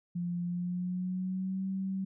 sine tone with pitch glide, 174.61 to 191.52 Hz, F3 to G3, 0 to -40 cents, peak -31 dBFS, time 0.15-2.05 s, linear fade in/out 10 ms, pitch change +160 cents, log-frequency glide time 0.44-1.66 s, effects none

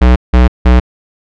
square tone bursts, 61.74 Hz, B1, in tune, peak -4 dBFS, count 3, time 0.01-0.8 s, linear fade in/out 10 ms, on 150 ms, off 170 ms, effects low-pass 3000 Hz 12 dB/octave

